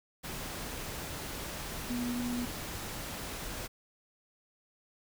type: tone in noise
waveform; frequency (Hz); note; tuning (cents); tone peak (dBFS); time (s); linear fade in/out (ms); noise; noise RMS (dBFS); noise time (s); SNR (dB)
sine; 243.1; B3; -27; -32; 1.89-2.46; 20; pink; -40; 0.23-3.68; +5
effects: none